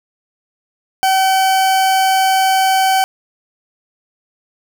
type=tone; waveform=40% pulse; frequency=764 Hz; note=G5; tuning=45 cents flat; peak=-10 dBFS; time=1.03-3.04 s; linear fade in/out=0 ms; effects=none